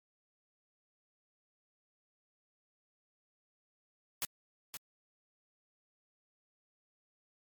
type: noise with echo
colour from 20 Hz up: white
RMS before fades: -35 dBFS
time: 4.22-4.25 s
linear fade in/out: 0 ms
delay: 520 ms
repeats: 1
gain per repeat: -8 dB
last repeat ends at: 4.77 s
effects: MP3 96 kbps